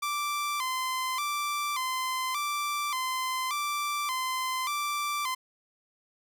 sawtooth tone with vibrato, 1100 Hz, C#6, 14 cents flat, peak -25 dBFS, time 0.02-5.35 s, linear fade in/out 10 ms, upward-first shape square, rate 0.86 Hz, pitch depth 110 cents each way, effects none

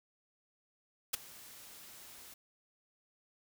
white noise with ADSR envelope, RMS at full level -30 dBFS, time 1.13-2.34 s, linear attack 12 ms, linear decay 10 ms, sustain -23 dB, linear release 5 ms, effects none

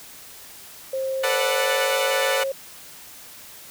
sine tone with pitch glide, 531 to 540.6 Hz, C5 to C#5, +25 to -44 cents, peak -23 dBFS, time 0.93-2.52 s, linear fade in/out 5 ms, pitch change +31 cents, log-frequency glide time 1.28-1.89 s
10% pulse chord, B minor seventh, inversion third, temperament equal with one note detuned, 440 / 493.9 / 587.3 / 736.6 Hz, A4 / B4 / D5 / F#5, 0 / 0 / 0 / -8 cents, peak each -19 dBFS, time 1.23-2.44 s, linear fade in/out 10 ms
effects white hiss -43 dBFS RMS until 3.7 s

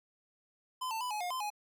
square tone with pitch steps, 1021 / 892 / 995 / 845 / 714 / 1031 / 835 Hz, C6 / A5 / B5 / G#5 / F5 / C6 / G#5, -43 / +23 / +13 / +30 / +38 / -26 / +9 cents, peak -35 dBFS, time 0.81-1.503 s, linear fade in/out 10 ms, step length 99 ms, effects none

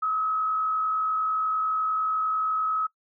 sine tone with frequency modulation, 1281 Hz, E6, 50 cents flat, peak -23 dBFS, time 0.02-2.87 s, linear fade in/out 10 ms, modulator 51.4 Hz, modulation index 0.42, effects noise-tail reverb RT60 0.1 s tail -21 dB re dry

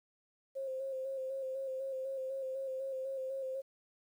sine tone with vibrato, 531 Hz, C5, 25 cents sharp, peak -36 dBFS, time 0.55-3.62 s, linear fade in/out 20 ms, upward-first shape square, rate 4 Hz, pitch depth 27 cents each way, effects 11-bit

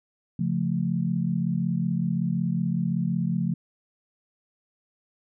sine chord, Db augmented, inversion none, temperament equal, 138.59 / 174.61 / 220 Hz, Db3 / F3 / A3, 0 / 0 / 0 cents, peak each -29 / -25 / -29 dBFS, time 0.39-3.54 s, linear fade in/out 5 ms, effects none

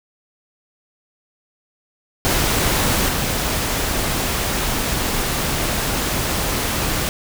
pink noise with level steps, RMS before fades -18 / -21 dBFS, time 2.25-7.09 s, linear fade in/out 0 ms, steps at 3.08 s, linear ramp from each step 10 ms, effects none

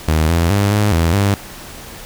sawtooth tone with pitch steps, 78.6 / 84.2 / 100.8 / 104.4 / 83 / 100 Hz, D#2 / E2 / G2 / G#2 / E2 / G2, +18 / +37 / +49 / +10 / +12 / +35 cents, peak -8 dBFS, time 0.08-1.34 s, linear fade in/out 0 ms, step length 210 ms, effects pink hiss -34 dBFS RMS until 2.05 s

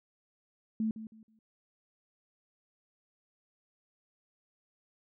sine tone with echo, 220 Hz, A3, in tune, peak -28 dBFS, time 0.8-0.91 s, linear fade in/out 2 ms, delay 160 ms, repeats 3, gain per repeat -12 dB, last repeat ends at 1.39 s, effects none

